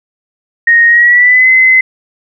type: tone with pitch glide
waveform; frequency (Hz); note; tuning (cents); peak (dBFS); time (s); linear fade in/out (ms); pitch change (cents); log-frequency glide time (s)
sine; 1864.7 to 2045; A#6 to C7; 0 to -40; -3; 0.67-1.81; 5; +160; 0.87-1.49
effects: none